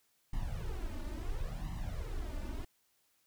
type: noise with flanger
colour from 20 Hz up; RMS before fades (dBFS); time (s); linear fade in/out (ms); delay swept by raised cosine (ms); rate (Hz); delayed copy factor
brown; -38; 0.33-2.65; 5; 1 to 3.4; 0.72; +0.85
effects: white hiss -74 dBFS RMS until 3.26 s